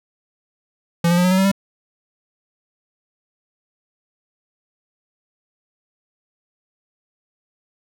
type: tone with pitch steps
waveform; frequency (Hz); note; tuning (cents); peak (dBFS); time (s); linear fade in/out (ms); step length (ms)
square; 170 / 174.17 / 178.45 / 182.83 / 187.32 / 191.92 / 196.64; F3 / F3 / F3 / F#3 / F#3 / G3 / G3; -46 / -4 / +38 / -20 / +22 / -36 / +6; -14; 1.04-1.516; 5; 68
effects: none